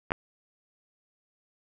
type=clicks; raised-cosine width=0.5 ms; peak=-19 / -9 dBFS; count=2; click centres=0.107 / 0.119 s; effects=none